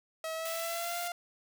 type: tone with pitch glide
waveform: sawtooth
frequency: 643 to 697.2 Hz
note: E5 to F5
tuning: -43 to -3 cents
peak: -31 dBFS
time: 0.24-1.12 s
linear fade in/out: 2 ms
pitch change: +140 cents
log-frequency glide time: 0.34-0.99 s
type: high-pass noise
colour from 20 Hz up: white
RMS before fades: -41 dBFS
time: 0.45-1.08 s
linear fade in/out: 5 ms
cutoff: 1800 Hz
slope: 12 dB/octave
effects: none